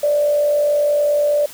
sine tone with frequency modulation, 587.3 Hz, D5, in tune, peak -13 dBFS, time 0.03-1.46 s, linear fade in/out 5 ms, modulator 49.5 Hz, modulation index 0.34, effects white hiss -38 dBFS RMS until 1.53 s

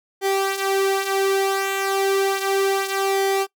sawtooth tone with flanger, 390 Hz, G4, 9 cents flat, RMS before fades -21 dBFS, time 0.21-3.47 s, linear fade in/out 50 ms, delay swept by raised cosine 1.8 to 7.5 ms, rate 0.33 Hz, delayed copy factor -0.6, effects noise-tail reverb RT60 0.1 s tail -21 dB re dry

